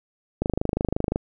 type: click train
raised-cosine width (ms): 2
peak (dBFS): -9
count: 20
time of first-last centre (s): 0.42-1.159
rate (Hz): 25.7
effects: none